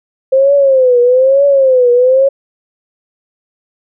sine tone with vibrato, 523.3 Hz, C5, in tune, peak -5 dBFS, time 0.32-2.29 s, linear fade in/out 10 ms, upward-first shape triangle, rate 1.1 Hz, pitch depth 150 cents each way, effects none

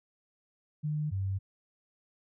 sine tone pair in turn, 151.1 / 96.63 Hz, D3 / G2, +50 / -24 cents, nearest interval minor sixth, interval 774 cents, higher first, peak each -29 / -29 dBFS, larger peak neither, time 0.83-1.11 / 1.11-1.39 s, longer neither, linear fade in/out 20 ms, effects none

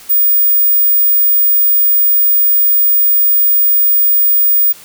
sine tone, 15000 Hz, A#9, 10 cents sharp, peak -5 dBFS, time 0.09-4.73 s, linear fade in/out 20 ms, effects tanh soft clip ceiling -5 dBFS + white hiss -37 dBFS RMS until 4.84 s

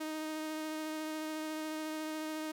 sawtooth tone with vibrato, 311.5 Hz, D#4, 2 cents sharp, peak -33 dBFS, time 0-2.52 s, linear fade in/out 10 ms, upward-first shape triangle, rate 14 Hz, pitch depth 14 cents each way, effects none

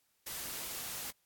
white noise, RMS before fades -41 dBFS, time 0.26-1.11 s, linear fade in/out 10 ms, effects white hiss -75 dBFS RMS until 1.25 s + AAC 64 kbps

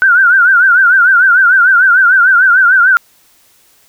sine tone with vibrato, 1480 Hz, F#6, in tune, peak -4 dBFS, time 0.02-2.97 s, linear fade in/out 0 ms, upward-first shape triangle, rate 6.7 Hz, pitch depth 140 cents each way, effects white hiss -49 dBFS RMS until 3.88 s

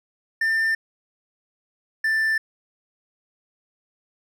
triangle tone pair in turn, 1793 / 1771.4 Hz, A6 / A6, +32 / +11 cents, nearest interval unison, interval 21 cents, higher first, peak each -17 dBFS, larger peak neither, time 0.41-0.75 / 2.04-2.38 s, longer neither, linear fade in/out 5 ms, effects none

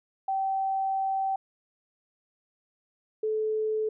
sine tone pair in turn, 773 / 433.8 Hz, G5 / A4, -24 / -25 cents, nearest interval minor seventh, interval 1001 cents, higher first, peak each -25 dBFS, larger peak neither, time 0.28-1.36 / 3.23-3.89 s, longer first, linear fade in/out 5 ms, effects none

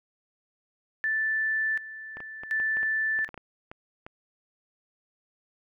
sine tone with tremolo, 1760 Hz, A6, in tune, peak -24 dBFS, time 1.04-3.28 s, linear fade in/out 0 ms, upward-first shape square, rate 0.68 Hz, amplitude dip 80%
clicks, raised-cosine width 0.5 ms, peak -26 dBFS, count 12, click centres 2.17 / 2.204 / 2.435 / 2.6 / 2.77 / 2.831 / 3.19 / 3.29 / 3.343 / 3.377 / 3.715 / 4.065 s
effects none

